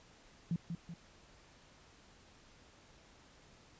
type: tone with echo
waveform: sine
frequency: 169 Hz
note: E3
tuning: 43 cents sharp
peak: -31 dBFS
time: 0.51-0.56 s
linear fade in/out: 2 ms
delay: 190 ms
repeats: 2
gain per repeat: -6 dB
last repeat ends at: 0.94 s
effects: pink hiss -62 dBFS RMS until 3.79 s + resampled to 16000 Hz